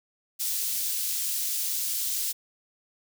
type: high-pass noise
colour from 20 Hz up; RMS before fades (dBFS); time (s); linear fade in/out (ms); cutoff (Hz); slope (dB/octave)
white; -29; 0.39-2.33; 20; 4300; 12
effects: none